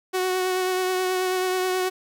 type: tone with vibrato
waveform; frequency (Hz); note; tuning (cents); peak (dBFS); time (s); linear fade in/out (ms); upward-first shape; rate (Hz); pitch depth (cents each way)
sawtooth; 370; F#4; 0; -18; 0.13-1.9; 20; triangle; 9.3; 21
effects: 10-bit

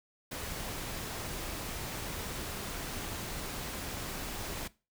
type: noise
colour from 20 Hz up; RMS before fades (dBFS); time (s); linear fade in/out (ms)
pink; -39; 0.31-4.68; 10
effects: noise-tail reverb RT60 0.3 s tail -20 dB re dry

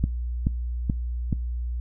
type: click train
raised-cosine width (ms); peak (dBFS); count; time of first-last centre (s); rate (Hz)
5; -10; 4; 0.04-1.328; 2.33
effects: noise-tail reverb RT60 0.3 s tail -24 dB re dry + added 60 Hz sine -26 dBFS peak until 1.8 s

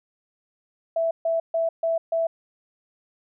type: tone bursts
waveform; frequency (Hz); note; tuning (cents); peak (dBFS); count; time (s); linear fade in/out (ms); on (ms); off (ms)
sine; 660; E5; +2; -20; 5; 0.96-2.27; 5; 150; 140
effects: none

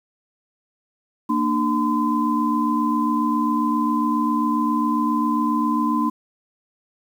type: tone cluster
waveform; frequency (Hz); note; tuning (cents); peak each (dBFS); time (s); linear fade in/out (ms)
sine; 231.6 / 299 / 1022; A#3 / D4 / C6; -11 / +31 / -41; -22; 1.29-6.1; 10
effects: 8-bit

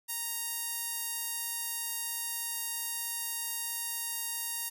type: tone with band-pass filter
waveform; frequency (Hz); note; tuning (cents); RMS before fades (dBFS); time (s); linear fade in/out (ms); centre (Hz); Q
sawtooth; 932.3; A#5; 0; -36; 0.08-4.7; 20; 12000; 1.5
effects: none

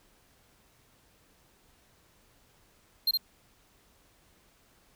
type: tone with echo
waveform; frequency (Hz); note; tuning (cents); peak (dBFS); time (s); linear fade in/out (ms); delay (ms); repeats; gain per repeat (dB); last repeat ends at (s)
square; 4186; C8; 0; -23; 3.07-3.11; 5; 64; 1; -2; 3.174
effects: pink hiss -64 dBFS RMS until 4.95 s

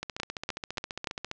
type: two click trains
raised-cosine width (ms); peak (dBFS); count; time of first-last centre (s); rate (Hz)
0.2; -13 / -17; 4 / 20; 0.2-1.072 / 0.03-1.314; 3.44 / 14.8
effects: low-pass 7000 Hz 12 dB/octave

